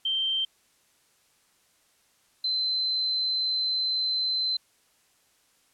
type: tone pair in turn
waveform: sine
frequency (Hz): 3136 / 4071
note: G7 / C8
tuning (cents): 0 / -48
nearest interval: perfect fourth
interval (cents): 452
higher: second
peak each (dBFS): -24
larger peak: neither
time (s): 0.05-0.45 / 2.44-4.57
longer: second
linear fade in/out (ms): 5
effects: white hiss -65 dBFS RMS until 5.73 s + low-pass 11000 Hz 12 dB/octave